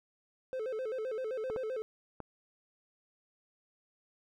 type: tone with vibrato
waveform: triangle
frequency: 475 Hz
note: A#4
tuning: 33 cents sharp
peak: -32 dBFS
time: 0.53-1.82 s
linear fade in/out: 0 ms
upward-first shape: square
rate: 7.7 Hz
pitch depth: 150 cents each way
type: clicks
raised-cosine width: 1 ms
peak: -27 dBFS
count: 3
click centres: 1.5 / 1.562 / 2.203 s
effects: none